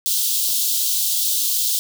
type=high-pass noise; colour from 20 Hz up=white; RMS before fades=-20 dBFS; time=0.06-1.79 s; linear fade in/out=0 ms; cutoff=3200 Hz; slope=48 dB/octave; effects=none